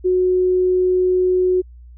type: tone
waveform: sine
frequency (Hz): 366.7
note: F#4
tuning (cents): -15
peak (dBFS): -13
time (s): 0.04-1.62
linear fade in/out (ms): 20
effects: added 60 Hz sine -38 dBFS peak until 1.97 s